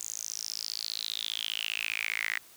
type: tone with high-pass filter sweep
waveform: sawtooth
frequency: 55 Hz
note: A1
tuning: in tune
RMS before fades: -35 dBFS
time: 0-2.39 s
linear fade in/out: 0 ms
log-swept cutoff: 7000 to 1900 Hz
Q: 7.8
effects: white hiss -55 dBFS RMS until 2.56 s